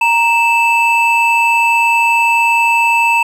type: tone pair together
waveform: triangle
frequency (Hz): 932.3 / 2637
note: A#5 / E7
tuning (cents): 0 / 0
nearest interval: octave + tritone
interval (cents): 1800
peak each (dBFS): -10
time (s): 0.01-3.23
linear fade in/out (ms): 5
effects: none